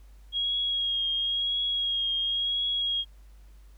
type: tone with vibrato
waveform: sine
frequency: 3282 Hz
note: G#7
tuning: 21 cents flat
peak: -25 dBFS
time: 0.32-3.05 s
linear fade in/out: 50 ms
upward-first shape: triangle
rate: 0.96 Hz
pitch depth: 29 cents each way
effects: added 50 Hz sine -48 dBFS peak until 3.77 s + pink hiss -65 dBFS RMS until 3.77 s